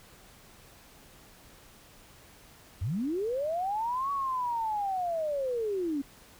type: linear two-way sweep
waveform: sine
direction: up then down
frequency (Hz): 74.1 to 1133 to 267.8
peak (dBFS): -28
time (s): 2.81-6.02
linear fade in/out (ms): 10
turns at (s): 4.11
effects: pink hiss -55 dBFS RMS until 6.39 s